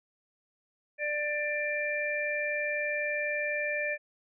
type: harmonic tone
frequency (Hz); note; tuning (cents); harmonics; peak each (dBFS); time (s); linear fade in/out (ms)
592; D5; +14; 1 / 3 / 4; -33 / -33 / -33; 0.98-3.98; 50
effects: none